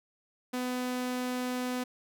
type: tone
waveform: sawtooth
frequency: 250.5 Hz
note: B3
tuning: 25 cents sharp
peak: -27 dBFS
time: 0.53-1.84 s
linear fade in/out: 10 ms
effects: none